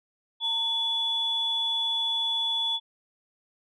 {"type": "tone pair together", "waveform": "sine", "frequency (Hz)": [907, 3424], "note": ["A#5", "A7"], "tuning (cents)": [-48, -48], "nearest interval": "octave + major seventh", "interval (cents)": 2300, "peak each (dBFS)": [-35, -24], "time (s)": [0.4, 2.8], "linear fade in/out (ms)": 50, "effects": ["tanh soft clip ceiling -18 dBFS"]}